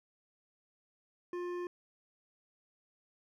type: tone with hard clipping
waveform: sine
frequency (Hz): 353.6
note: F4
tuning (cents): +22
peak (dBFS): -38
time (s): 1.33-1.67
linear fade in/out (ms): 2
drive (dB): 11
effects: none